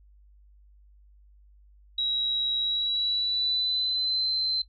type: tone with pitch glide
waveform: sine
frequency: 3859 to 4088 Hz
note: B7 to C8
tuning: -41 to -41 cents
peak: -24 dBFS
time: 1.98-4.62 s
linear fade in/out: 5 ms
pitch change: +100 cents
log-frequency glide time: 2.6-4.29 s
effects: noise-tail reverb RT60 0.1 s tail -19 dB re dry + added 50 Hz sine -53 dBFS peak until 4.68 s